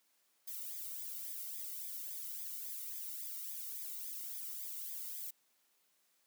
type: noise with flanger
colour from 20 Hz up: violet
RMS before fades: -44 dBFS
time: 0.47-5.31 s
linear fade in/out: 10 ms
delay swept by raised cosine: 0.7 to 1.23 ms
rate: 3.6 Hz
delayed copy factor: -0.85
effects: white hiss -75 dBFS RMS until 6.26 s + high-pass 200 Hz 12 dB/octave